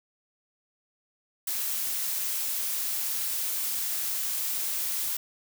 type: noise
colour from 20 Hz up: blue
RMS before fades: -30 dBFS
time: 1.47-5.17 s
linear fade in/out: 5 ms
effects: none